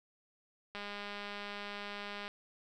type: click train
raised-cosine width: 0.3 ms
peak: -27 dBFS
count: 313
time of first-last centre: 0.75-2.279 s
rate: 204 Hz
effects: none